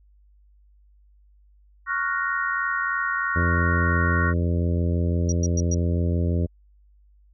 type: chord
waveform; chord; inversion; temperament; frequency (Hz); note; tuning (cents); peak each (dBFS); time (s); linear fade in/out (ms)
sine; Gb major seventh; second; equal; 1108.7 / 1396.9 / 1480 / 1864.7; Db6 / F6 / Gb6 / Bb6; 0 / 0 / 0 / 0; -28; 1.86-4.34; 50
type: harmonic tone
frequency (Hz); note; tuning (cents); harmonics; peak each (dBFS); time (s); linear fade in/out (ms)
85.9; F2; -28; 1 / 2 / 3 / 4 / 5 / 6 / 7; -21 / -27 / -31 / -33 / -35 / -37 / -38; 3.35-6.47; 20
type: tone bursts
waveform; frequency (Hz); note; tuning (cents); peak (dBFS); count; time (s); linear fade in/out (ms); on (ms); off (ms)
sine; 5760; F#8; -47; -27; 4; 5.29-5.744; 2; 31; 110
effects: added 50 Hz sine -53 dBFS peak until 7.33 s